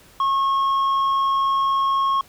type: tone with tanh clipping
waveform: triangle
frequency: 1089 Hz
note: C#6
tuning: 31 cents flat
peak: -18 dBFS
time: 0.2-2.21 s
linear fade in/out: 2 ms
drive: 9 dB
effects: pink hiss -50 dBFS RMS until 2.28 s